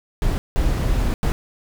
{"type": "noise bursts at uneven times", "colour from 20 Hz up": "brown", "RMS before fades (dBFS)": -19, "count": 3, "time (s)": [[0.22, 0.38], [0.56, 1.14], [1.23, 1.32]], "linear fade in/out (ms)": 0, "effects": []}